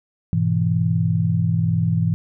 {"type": "chord", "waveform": "sine", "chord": "E major", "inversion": "first", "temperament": "just", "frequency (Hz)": [103.01, 123.61, 164.81], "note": ["G#2", "B2", "E3"], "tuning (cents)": [-14, 2, 0], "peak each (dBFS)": [-21, -23, -19], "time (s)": [0.33, 2.14], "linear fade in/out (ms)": 0, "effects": []}